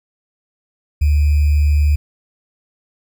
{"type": "tone with sample-and-hold", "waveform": "sine", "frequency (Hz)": 73.9, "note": "D2", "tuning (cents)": 11, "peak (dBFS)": -10, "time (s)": [1.01, 1.96], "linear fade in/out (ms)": 10, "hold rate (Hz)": 2450, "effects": []}